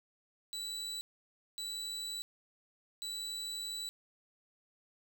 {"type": "tone bursts at uneven times", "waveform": "35% pulse", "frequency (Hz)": 3951, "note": "B7", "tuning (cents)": 0, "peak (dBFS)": -36, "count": 3, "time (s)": [[0.53, 1.01], [1.58, 2.22], [3.02, 3.89]], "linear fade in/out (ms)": 0, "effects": []}